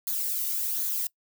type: noise with flanger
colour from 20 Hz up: violet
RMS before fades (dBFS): -29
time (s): 0.07-1.07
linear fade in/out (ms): 2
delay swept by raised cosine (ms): 0.36 to 1.22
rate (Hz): 1.3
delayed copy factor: -0.5
effects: noise-tail reverb RT60 0.1 s tail -23 dB re dry